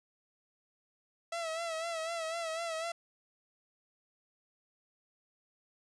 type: tone with vibrato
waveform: sawtooth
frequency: 659.3 Hz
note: E5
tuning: in tune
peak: -31 dBFS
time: 1.32-2.92 s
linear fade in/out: 5 ms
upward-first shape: sine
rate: 4 Hz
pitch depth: 58 cents each way
effects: resampled to 22050 Hz